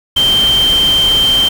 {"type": "tone in noise", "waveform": "sine", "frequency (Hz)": 3136, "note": "G7", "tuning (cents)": 0, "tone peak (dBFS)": -8, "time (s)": [0.16, 1.49], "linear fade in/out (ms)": 10, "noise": "pink", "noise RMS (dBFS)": -21, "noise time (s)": [0.16, 1.49], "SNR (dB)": 10, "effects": []}